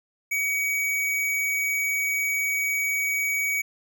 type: tone with hard clipping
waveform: sine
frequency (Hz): 2261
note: C#7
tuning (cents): +34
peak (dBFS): -24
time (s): 0.31-3.62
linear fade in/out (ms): 10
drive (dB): 18
effects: none